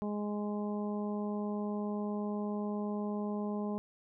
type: harmonic tone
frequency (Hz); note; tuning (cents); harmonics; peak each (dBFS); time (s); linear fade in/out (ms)
207.7; G#3; 0; 1 / 2 / 3 / 4 / 5; -34 / -40 / -44 / -46 / -48; 0.02-3.78; 0
effects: none